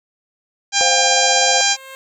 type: harmonic tone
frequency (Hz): 800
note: G5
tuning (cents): +35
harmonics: 1 / 2 / 3 / 4 / 5 / 6 / 7 / 8 / 9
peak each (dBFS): -22 / -22 / -22 / -22 / -22 / -22 / -22 / -22 / -22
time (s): 0.72-1.77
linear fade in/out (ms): 50
type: chord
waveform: sine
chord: C suspended fourth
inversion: none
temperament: equal with one note detuned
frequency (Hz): 523.3 / 707.8 / 784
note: C5 / F5 / G5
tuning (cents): 0 / +23 / 0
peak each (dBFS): -22 / -21 / -25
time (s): 0.81-1.61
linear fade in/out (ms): 0
type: tone with exponential growth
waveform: 10% pulse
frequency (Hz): 532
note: C5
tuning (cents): +29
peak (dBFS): -24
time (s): 0.84-1.95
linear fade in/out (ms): 0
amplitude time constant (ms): 240
effects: none